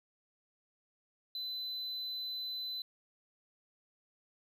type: tone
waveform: triangle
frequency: 4020 Hz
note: B7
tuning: 30 cents sharp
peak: -36 dBFS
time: 1.35-2.82 s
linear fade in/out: 2 ms
effects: none